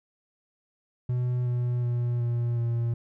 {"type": "tone with pitch steps", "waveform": "triangle", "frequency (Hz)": [123.9, 122.26, 120.65, 119.06, 117.49], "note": ["B2", "B2", "B2", "A#2", "A#2"], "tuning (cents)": [6, -17, -40, 37, 14], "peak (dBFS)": -22, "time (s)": [1.09, 2.94], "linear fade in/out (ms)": 5, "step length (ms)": 370, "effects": []}